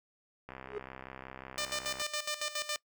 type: click train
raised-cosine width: 0.5 ms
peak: -29 dBFS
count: 101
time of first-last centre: 0.49-2.017 s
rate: 65.5 Hz
type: tone with exponential growth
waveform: triangle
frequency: 416.9 Hz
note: G#4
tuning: 7 cents sharp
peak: -29 dBFS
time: 0.65-0.78 s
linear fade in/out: 2 ms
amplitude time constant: 28 ms
type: tone with tremolo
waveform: 5% pulse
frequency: 599 Hz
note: D5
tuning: 34 cents sharp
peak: -21 dBFS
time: 1.58-2.76 s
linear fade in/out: 0 ms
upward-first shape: square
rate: 7.2 Hz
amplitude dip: 75%
effects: noise-tail reverb RT60 0.1 s tail -21 dB re dry